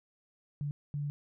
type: tone bursts at uneven times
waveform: sine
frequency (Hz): 145.1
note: D3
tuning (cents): -21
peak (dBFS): -32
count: 2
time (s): 0.61-0.71 / 0.94-1.1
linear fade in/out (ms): 0
effects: none